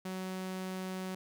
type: tone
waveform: sawtooth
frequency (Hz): 186.8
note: F#3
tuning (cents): +17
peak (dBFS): -33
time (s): 0.05-1.15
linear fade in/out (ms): 5
effects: none